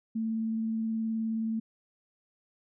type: tone with vibrato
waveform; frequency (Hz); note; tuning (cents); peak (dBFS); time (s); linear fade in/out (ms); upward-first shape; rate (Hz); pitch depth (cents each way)
sine; 223.1; A3; +24; -28; 0.15-1.6; 10; sine; 19; 13
effects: none

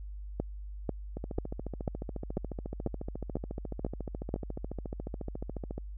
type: two click trains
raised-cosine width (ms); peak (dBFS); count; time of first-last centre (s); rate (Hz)
2; -17 / -24; 9 / 66; 0.4-4.341 / 1.17-5.78; 2.03 / 14.1
effects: added 50 Hz sine -39 dBFS peak until 5.97 s

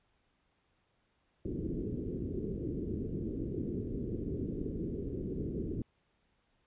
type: low-pass noise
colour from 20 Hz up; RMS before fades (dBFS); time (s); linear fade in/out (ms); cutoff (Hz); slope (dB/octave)
white; -37; 1.45-5.82; 2; 410; 48
effects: pink hiss -75 dBFS RMS until 6.66 s + resampled to 8000 Hz

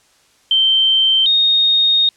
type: tone pair in turn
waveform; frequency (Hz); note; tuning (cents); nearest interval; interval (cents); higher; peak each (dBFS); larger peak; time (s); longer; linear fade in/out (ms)
sine; 3120 / 3710; G7 / A#7; -9 / -9; minor third; 300; second; -10; neither; 0.51-1.26 / 1.26-2.09; second; 2
effects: white hiss -54 dBFS RMS until 2.16 s + low-pass 8000 Hz 12 dB/octave

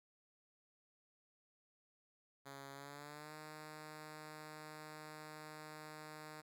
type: tone with pitch glide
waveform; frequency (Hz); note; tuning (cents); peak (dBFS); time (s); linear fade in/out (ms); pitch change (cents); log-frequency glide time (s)
5% pulse; 138.59 to 153.78; C#3 to D#3; 0 to -20; -39; 2.45-6.42; 20; +180; 2.73-3.33
effects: none

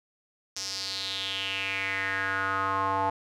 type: tone with band-pass filter sweep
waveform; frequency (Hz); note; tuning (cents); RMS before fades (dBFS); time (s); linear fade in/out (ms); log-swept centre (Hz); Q
square; 96.8; G2; -21; -30; 0.56-3.1; 5; 5700 to 870; 4.8
effects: none

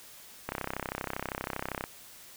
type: click train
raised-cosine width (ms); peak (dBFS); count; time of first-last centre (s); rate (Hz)
0.5; -17; 45; 0.49-1.84; 32.6
effects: white hiss -51 dBFS RMS until 2.36 s

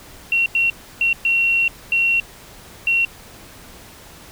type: tone bursts at uneven times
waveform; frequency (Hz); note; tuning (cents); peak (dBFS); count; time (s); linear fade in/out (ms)
sine; 2734; F7; -37; -14; 6; 0.32-0.46 / 0.55-0.7 / 1.01-1.13 / 1.25-1.68 / 1.92-2.2 / 2.87-3.05; 2
effects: pink hiss -42 dBFS RMS until 4.31 s

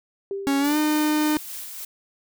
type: tone with exponential decay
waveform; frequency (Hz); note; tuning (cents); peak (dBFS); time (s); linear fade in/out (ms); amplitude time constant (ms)
sine; 394.6; G4; +11; -24; 0.31-1.14; 1; 180
type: tone with pitch glide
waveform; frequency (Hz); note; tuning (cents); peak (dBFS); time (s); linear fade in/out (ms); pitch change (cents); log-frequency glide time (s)
45% pulse; 277.2 to 304; C#4 to D#4; 0 to -40; -19; 0.47-1.37; 0; +160; 0.59-0.77
type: noise with tremolo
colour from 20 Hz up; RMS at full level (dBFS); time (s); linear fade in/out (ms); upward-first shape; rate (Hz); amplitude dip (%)
blue; -34; 0.64-1.85; 5; sine; 3.5; 35
effects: none

